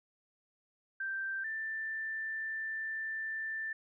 sine tone pair in turn, 1568 / 1774.5 Hz, G6 / A6, 0 / +14 cents, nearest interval major second, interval 214 cents, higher second, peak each -34 / -35 dBFS, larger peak first, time 1-1.44 / 1.44-3.73 s, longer second, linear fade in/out 5 ms, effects none

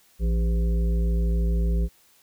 harmonic tone with a mistuned harmonic, 56.6 Hz, A1, 50 cents sharp, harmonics 1 / 3 / 5 / 7 / 9, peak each -20 / -29 / -44 / -37 / -42 dBFS, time 0.19-1.89 s, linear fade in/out 50 ms, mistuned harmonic 7, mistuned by +27 cents, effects white hiss -59 dBFS RMS until 2.22 s

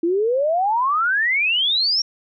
sine exponential sweep, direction up, 325.4 to 5630 Hz, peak -16 dBFS, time 0.03-2.02 s, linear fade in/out 5 ms, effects none

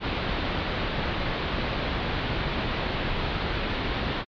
pink low-pass noise, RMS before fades -28 dBFS, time 0-4.25 s, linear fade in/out 50 ms, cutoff 4100 Hz, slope 48 dB/octave, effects MP3 64 kbps

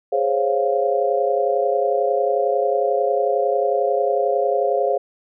sine chord, Db major seventh, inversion second, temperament equal, 415.3 / 523.3 / 554.4 / 698.5 Hz, Ab4 / C5 / Db5 / F5, 0 / 0 / 0 / 0 cents, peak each -22 dBFS, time 0.12-4.98 s, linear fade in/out 10 ms, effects none

